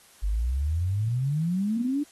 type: exponential sweep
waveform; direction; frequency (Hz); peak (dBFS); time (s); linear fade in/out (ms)
sine; up; 47.65 to 301; -23; 0.22-2.04; 20
effects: white hiss -55 dBFS RMS until 2.11 s + AAC 32 kbps